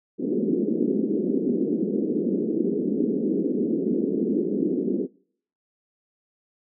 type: band-pass noise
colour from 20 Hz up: pink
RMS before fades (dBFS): -24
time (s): 0.18-5.08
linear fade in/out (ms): 50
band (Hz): 200 to 430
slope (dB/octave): 48
effects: noise-tail reverb RT60 0.6 s tail -25 dB re dry